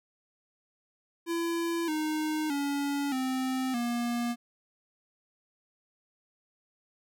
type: tone with pitch steps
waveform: square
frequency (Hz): 336.9 / 308.9 / 283.3 / 259.8 / 238.2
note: E4 / D#4 / C#4 / C4 / A#3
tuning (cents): +38 / -12 / +38 / -12 / +38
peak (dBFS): -29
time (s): 1.26-4.36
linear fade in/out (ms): 50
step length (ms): 620
effects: none